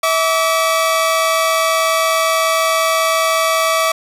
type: tone pair together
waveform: sawtooth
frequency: 648 / 1148.6 Hz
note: E5 / D6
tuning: -30 / -39 cents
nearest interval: minor seventh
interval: 991 cents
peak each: -12 dBFS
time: 0.03-3.92 s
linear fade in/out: 5 ms
effects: resampled to 32000 Hz + 7-bit